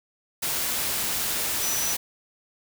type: tone in noise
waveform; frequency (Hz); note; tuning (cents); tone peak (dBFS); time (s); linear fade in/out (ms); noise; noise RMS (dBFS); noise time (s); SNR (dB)
sine; 5920; F#8; 0; -28; 1.62-1.94; 10; white; -27; 0.42-1.97; -4
effects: none